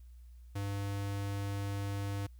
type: tone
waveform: square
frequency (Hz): 100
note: G2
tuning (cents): +35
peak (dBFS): -35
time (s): 0.55-2.27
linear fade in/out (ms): 10
effects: added 60 Hz sine -50 dBFS peak until 2.39 s + white hiss -75 dBFS RMS until 2.39 s